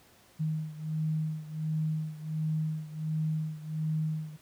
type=beating tone pair; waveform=sine; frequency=155.9 / 157.3 Hz; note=D#3 / D#3; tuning=+4 / +19 cents; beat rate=1.4 Hz; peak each=-31 / -34 dBFS; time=0.39-4.37 s; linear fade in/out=20 ms; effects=pink hiss -60 dBFS RMS until 4.41 s + high-pass 80 Hz 12 dB/octave